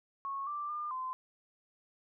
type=tone with pitch steps; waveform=sine; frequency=1099 / 1177 / 1203 / 1031 Hz; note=C#6 / D6 / D6 / C6; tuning=-15 / +3 / +41 / -26 cents; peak=-35 dBFS; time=0.25-1.13 s; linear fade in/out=0 ms; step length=220 ms; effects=none